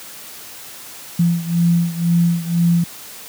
sine beating tone pair, 170 / 172 Hz, F3 / F3, -46 / -26 cents, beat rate 2 Hz, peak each -15 / -18 dBFS, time 1.19-2.84 s, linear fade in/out 5 ms, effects white hiss -36 dBFS RMS until 3.28 s + high-pass 80 Hz 12 dB/octave

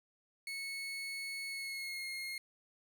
30% pulse tone with pitch glide, 2200 to 2146 Hz, C#7 to C7, -14 to +43 cents, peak -37 dBFS, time 0.47-2.38 s, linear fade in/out 2 ms, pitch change -43 cents, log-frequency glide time 1.49-2.06 s, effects none

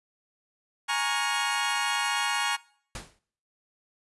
20% pulse chord, Bb minor seventh, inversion third, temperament equal with one note detuned, 830.6 / 932.3 / 1108.7 / 1426.3 Hz, Ab5 / Bb5 / Db6 / F6, 0 / 0 / 0 / +36 cents, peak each -26 dBFS, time 0.88-2.57 s, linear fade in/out 20 ms
pink noise with exponential decay, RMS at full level -34 dBFS, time 2.95-3.19 s, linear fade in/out 2 ms, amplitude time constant 52 ms
effects noise-tail reverb RT60 0.6 s tail -23 dB re dry + resampled to 24000 Hz

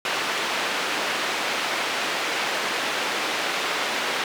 white band-pass noise, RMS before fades -26 dBFS, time 0.05-4.24 s, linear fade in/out 2 ms, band 310 to 2800 Hz, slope 12 dB/octave, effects none

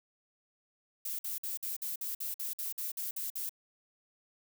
violet noise bursts, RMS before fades -37 dBFS, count 13, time 1.05-3.494 s, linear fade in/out 5 ms, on 140 ms, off 52 ms, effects none

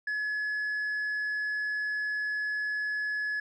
sine tone, 1701 Hz, G#6, 41 cents sharp, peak -26 dBFS, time 0.07-3.4 s, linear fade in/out 5 ms, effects tanh soft clip ceiling -28 dBFS

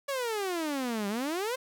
sawtooth exponential two-way sweep, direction down then up, 572 to 196 to 533 Hz, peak -26 dBFS, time 0.08-1.56 s, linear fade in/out 10 ms, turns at 1.08 s, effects none

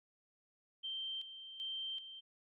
sine tone with tremolo, 3136 Hz, G7, in tune, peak -39 dBFS, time 0.83-2.21 s, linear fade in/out 20 ms, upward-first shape square, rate 1.3 Hz, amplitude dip 65%, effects none

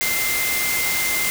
sine tone in noise, 2087 Hz, C7, 5 cents flat, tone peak -23 dBFS, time 0.01-1.3 s, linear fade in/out 0 ms, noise white, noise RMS -23 dBFS, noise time 0.01-1.3 s, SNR -3 dB, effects none

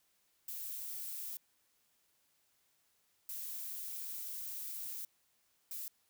violet noise bursts at uneven times, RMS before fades -43 dBFS, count 3, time 0.48-1.37 / 3.29-5.05 / 5.71-5.88 s, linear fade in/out 2 ms, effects white hiss -75 dBFS RMS until 6.09 s

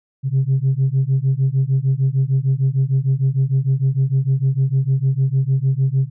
sine beating tone pair, 130.81 / 137.41 Hz, C3 / C#3, 0 / -15 cents, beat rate 6.6 Hz, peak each -16 dBFS, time 0.23-6.1 s, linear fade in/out 50 ms, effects tanh soft clip ceiling -10 dBFS

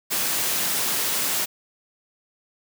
white high-pass noise, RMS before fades -24 dBFS, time 0.1-1.46 s, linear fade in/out 20 ms, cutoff 110 Hz, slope 48 dB/octave, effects none

